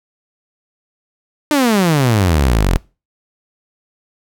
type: exponential sweep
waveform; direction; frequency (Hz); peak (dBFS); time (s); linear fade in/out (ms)
sawtooth; down; 308.2 to 39.6; -7; 1.51-2.77; 0
effects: noise-tail reverb RT60 0.3 s tail -23 dB re dry